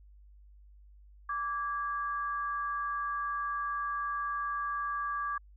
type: tone pair together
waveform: sine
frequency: 1162 / 1643.3 Hz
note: D6 / G#6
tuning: -19 / -19 cents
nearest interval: tritone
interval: 600 cents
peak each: -32 / -38 dBFS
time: 1.29-5.38 s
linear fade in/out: 5 ms
effects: added 50 Hz sine -53 dBFS peak until 5.56 s